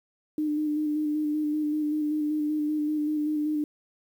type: tone with vibrato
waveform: sine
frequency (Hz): 302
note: D4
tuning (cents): +48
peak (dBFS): -24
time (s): 0.38-3.64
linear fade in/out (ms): 2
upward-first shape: square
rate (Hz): 5.2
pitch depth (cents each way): 20
effects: 9-bit